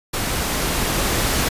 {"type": "noise with level ramp", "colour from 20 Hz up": "pink", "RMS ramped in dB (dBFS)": [-23, -19], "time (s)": [0.13, 1.49], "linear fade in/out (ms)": 10, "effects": ["resampled to 32000 Hz"]}